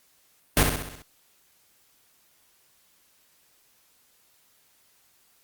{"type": "noise with echo", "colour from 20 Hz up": "pink", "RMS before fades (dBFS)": -18, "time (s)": [0.57, 0.63], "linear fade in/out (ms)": 0, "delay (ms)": 65, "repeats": 6, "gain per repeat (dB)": -5, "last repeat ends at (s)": 1.02, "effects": ["white hiss -63 dBFS RMS until 5.43 s", "Opus 48 kbps"]}